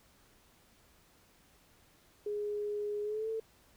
sine tone with pitch glide, 415.3 to 445.1 Hz, G#4 to A4, 0 to +20 cents, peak -33 dBFS, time 2.26-3.4 s, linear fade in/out 5 ms, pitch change +120 cents, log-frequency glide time 3.03-3.29 s, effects pink hiss -65 dBFS RMS until 3.76 s

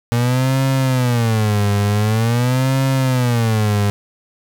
35% pulse tone with vibrato, 116.8 Hz, A#2, 4 cents sharp, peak -12 dBFS, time 0.12-3.9 s, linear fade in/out 0 ms, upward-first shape sine, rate 0.46 Hz, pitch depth 240 cents each way, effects none

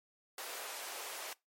pink high-pass noise, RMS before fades -44 dBFS, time 0.38-1.33 s, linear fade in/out 2 ms, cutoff 480 Hz, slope 24 dB/octave, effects noise-tail reverb RT60 0.2 s tail -22 dB re dry + MP3 64 kbps

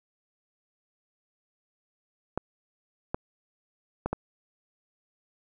clicks, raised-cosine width 1 ms, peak -14 dBFS, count 4, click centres 2.376 / 3.145 / 4.06 / 4.13 s, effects none

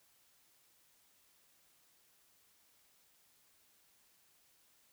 silence, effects white hiss -70 dBFS RMS until 4.92 s

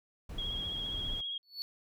brown noise, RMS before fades -41 dBFS, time 0.29-1.21 s, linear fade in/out 5 ms
sine tone with vibrato, 3285 Hz, G#7, 20 cents flat, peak -35 dBFS, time 0.38-1.38 s, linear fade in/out 5 ms, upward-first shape triangle, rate 15 Hz, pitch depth 34 cents each way
triangle tone with exponential growth, 4435 Hz, C#8, in tune, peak -31 dBFS, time 1.43-1.62 s, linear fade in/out 0 ms, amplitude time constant 40 ms
effects none

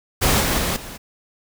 pink noise with level steps, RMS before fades -17 / -20 / -22 / -35 dBFS, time 0.21-0.98 s, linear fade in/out 20 ms, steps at 0.4 / 0.58 / 0.76 s, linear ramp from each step 5 ms, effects none

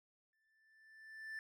triangle tone with exponential growth, 1765 Hz, A6, 5 cents sharp, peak -40 dBFS, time 0.33-1.39 s, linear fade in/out 1 ms, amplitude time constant 230 ms, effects none

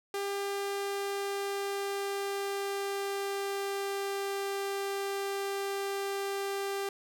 sawtooth tone with pitch glide, 398.9 to 395.7 Hz, G4 to G4, +30 to +16 cents, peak -28 dBFS, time 0.14-6.89 s, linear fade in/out 2 ms, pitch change -14 cents, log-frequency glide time 0.61-4.47 s, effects none

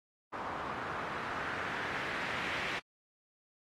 white noise with low-pass filter sweep, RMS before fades -38 dBFS, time 0.32-2.8 s, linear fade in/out 20 ms, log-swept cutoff 1100 to 2200 Hz, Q 1.8, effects high-pass 80 Hz 12 dB/octave + AAC 48 kbps

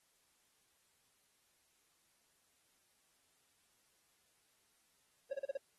triangle tone bursts, 548 Hz, C#5, 20 cents flat, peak -34 dBFS, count 5, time 5.31-5.573 s, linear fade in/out 5 ms, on 23 ms, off 37 ms, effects white hiss -75 dBFS RMS until 5.78 s + AAC 32 kbps

